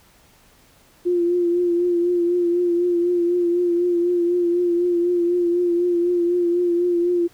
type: tone with vibrato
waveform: sine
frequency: 349.2 Hz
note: F4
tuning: in tune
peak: -16 dBFS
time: 1.05-7.28 s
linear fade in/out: 20 ms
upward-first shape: triangle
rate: 4 Hz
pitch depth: 40 cents each way
effects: pink hiss -54 dBFS RMS until 7.33 s